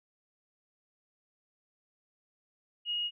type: tone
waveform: sine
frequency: 2877 Hz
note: F#7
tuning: 49 cents flat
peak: -30 dBFS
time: 2.85-3.11 s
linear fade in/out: 50 ms
effects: none